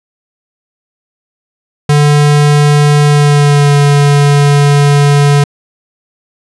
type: tone with pitch glide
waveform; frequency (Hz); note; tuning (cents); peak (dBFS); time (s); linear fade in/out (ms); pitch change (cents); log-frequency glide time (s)
square; 146.83 to 143.73; D3 to D3; 0 to -37; -5; 1.89-5.44; 5; -37; 3.06-3.75
effects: resampled to 24000 Hz